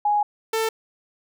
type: tone pair in turn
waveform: sine / sawtooth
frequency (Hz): 830.6 / 445.6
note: G#5 / A4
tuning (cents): 0 / +22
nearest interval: major seventh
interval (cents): 1078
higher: first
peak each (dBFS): -17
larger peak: neither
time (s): 0.05-0.23 / 0.53-0.69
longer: first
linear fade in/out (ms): 5
effects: none